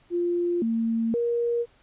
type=tone with pitch steps; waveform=sine; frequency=348.5 / 227.5 / 472.4 Hz; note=F4 / A#3 / A#4; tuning=-4 / -42 / +23 cents; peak=-22 dBFS; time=0.1-1.66 s; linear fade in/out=50 ms; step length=520 ms; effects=pink hiss -60 dBFS RMS until 1.82 s + resampled to 8000 Hz